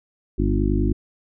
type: harmonic tone with a mistuned harmonic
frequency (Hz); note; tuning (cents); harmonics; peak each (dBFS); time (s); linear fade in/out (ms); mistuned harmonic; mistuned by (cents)
50.3; G1; +45; 1 / 2 / 3 / 4 / 5 / 6 / 7; -21 / -25 / -29 / -29 / -26 / -26 / -27; 0.38-0.93; 10; 4; +29
effects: none